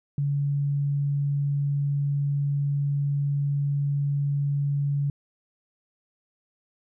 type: tone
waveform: sine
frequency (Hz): 142.2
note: C#3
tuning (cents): +45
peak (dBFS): -22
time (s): 0.18-5.1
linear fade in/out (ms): 2
effects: none